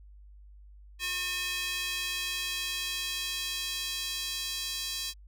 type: tone with high-pass filter sweep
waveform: square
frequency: 361.7 Hz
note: F#4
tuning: 39 cents flat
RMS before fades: -34 dBFS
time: 0.99-5.14 s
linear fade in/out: 50 ms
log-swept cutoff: 2400 to 4000 Hz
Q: 1.7
effects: added 50 Hz sine -49 dBFS peak until 5.27 s